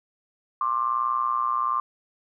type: ring-modulated tone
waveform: triangle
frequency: 60.5 Hz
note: B1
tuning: 35 cents flat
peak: -17 dBFS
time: 0.61-1.8 s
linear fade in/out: 0 ms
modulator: 1120 Hz
effects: none

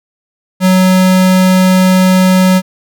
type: tone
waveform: square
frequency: 185.7 Hz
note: F#3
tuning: 7 cents sharp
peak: -6 dBFS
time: 0.6-2.62 s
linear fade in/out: 50 ms
effects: none

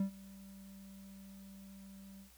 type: tone with ADSR envelope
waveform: triangle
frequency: 195 Hz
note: G3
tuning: 9 cents flat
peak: -27 dBFS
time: 0-2.31 s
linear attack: 3 ms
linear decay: 100 ms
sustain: -22 dB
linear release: 110 ms
effects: added 60 Hz sine -64 dBFS peak until 2.37 s + white hiss -64 dBFS RMS until 2.37 s

